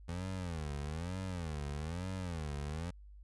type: tone with vibrato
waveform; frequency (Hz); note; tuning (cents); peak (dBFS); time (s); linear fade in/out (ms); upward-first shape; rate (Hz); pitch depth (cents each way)
25% pulse; 82.41; E2; 0; -34; 0.08-2.91; 10; sine; 1.1; 240
effects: added 50 Hz sine -51 dBFS peak until 3.23 s + resampled to 24000 Hz